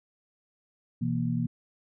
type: tone cluster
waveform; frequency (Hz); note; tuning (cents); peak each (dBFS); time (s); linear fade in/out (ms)
sine; 124.9 / 165.7 / 235; B2 / E3 / A#3; +20 / +9 / +14; -30; 1.01-1.47; 10
effects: none